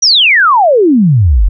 sine exponential sweep, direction down, 6020 to 40.71 Hz, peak -4 dBFS, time 0.02-1.49 s, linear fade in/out 10 ms, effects none

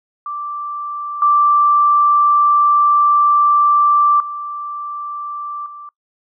sine tone with level steps, 1173 Hz, D6, 2 cents flat, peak -22 / -9 / -23 / -31 dBFS, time 0.26-5.89 s, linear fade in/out 2 ms, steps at 1.22 / 4.2 / 5.66 s, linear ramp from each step 2 ms, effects noise-tail reverb RT60 0.1 s tail -22 dB re dry

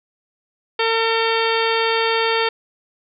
harmonic tone, 452.9 Hz, A#4, 50 cents flat, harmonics 1 / 2 / 3 / 4 / 5 / 6 / 7 / 8 / 10, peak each -20 / -23 / -25 / -26 / -27 / -28 / -28 / -29 / -30 dBFS, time 0.79-2.49 s, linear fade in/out 5 ms, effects none

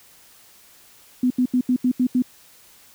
sine tone bursts, 250.8 Hz, B3, 27 cents sharp, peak -15 dBFS, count 7, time 1.23-2.222 s, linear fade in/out 5 ms, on 74 ms, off 79 ms, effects white hiss -51 dBFS RMS until 2.94 s

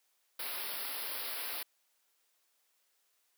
white band-stop noise, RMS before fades -39 dBFS, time 0.39-1.63 s, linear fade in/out 5 ms, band 5200 to 10000 Hz, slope 96 dB/octave, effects white hiss -75 dBFS RMS until 3.37 s + high-pass 400 Hz 12 dB/octave

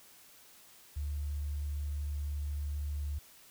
triangle tone with tanh clipping, 73 Hz, D2, 10 cents flat, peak -33 dBFS, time 0.96-3.19 s, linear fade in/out 10 ms, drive 4 dB, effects white hiss -58 dBFS RMS until 3.5 s

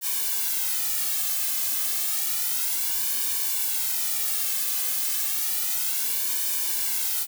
blue noise with flanger, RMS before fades -26 dBFS, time 0.01-7.27 s, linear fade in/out 50 ms, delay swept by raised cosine 1.5 to 2.15 ms, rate 0.31 Hz, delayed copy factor -1, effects none

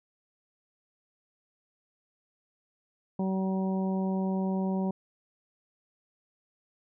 harmonic tone, 190 Hz, F#3, 46 cents sharp, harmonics 1 / 2 / 3 / 4 / 5, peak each -27 / -36 / -39 / -41 / -42 dBFS, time 3.19-4.91 s, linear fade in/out 5 ms, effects none

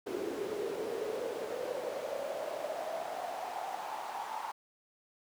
brown noise with high-pass filter sweep, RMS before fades -38 dBFS, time 0.06-4.52 s, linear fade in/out 10 ms, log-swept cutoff 370 to 910 Hz, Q 7, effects none

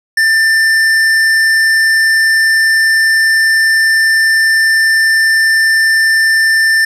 triangle tone with hard clipping, 1785 Hz, A6, 24 cents sharp, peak -9 dBFS, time 0.17-6.85 s, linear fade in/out 5 ms, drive 14 dB, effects none

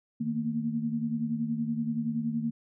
sine tone cluster, 156 / 228.3 / 238.9 Hz, D#3 / A#3 / A#3, +5 / -36 / +43 cents, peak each -36 / -29 / -35 dBFS, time 0.2-2.51 s, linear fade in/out 10 ms, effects none

